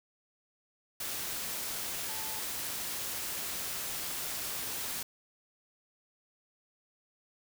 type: tone in noise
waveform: sine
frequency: 876 Hz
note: A5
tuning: 8 cents flat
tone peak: -46 dBFS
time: 2.08-2.4 s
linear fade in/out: 5 ms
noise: white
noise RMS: -37 dBFS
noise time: 1-5.03 s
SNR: -12 dB
effects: none